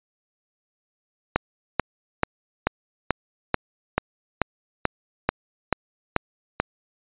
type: click train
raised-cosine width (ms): 0.5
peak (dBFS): -3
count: 13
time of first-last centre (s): 1.36-6.6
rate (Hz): 2.29
effects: resampled to 8000 Hz